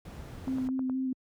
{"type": "noise", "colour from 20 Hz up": "brown", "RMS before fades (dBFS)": -39, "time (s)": [0.05, 0.68], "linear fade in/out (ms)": 5}
{"type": "tone with vibrato", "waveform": "sine", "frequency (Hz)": 260, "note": "C4", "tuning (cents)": -11, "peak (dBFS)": -28, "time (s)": [0.47, 1.13], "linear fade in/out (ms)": 5, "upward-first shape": "square", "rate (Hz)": 4.2, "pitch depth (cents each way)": 14}
{"type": "click train", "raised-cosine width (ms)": 1, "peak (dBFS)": -28, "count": 5, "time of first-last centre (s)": [0.48, 0.897], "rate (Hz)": 9.59}
{"effects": ["high-pass 60 Hz 12 dB/octave"]}